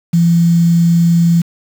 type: tone with quantisation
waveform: sine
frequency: 169.5 Hz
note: E3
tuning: 49 cents sharp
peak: -7 dBFS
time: 0.13-1.42 s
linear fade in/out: 10 ms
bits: 5
effects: none